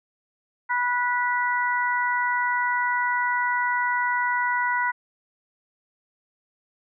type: harmonic tone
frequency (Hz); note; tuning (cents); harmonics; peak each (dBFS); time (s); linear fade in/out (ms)
490; B4; -14; 2 / 3 / 4; -24 / -26 / -27; 0.69-4.92; 20
effects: none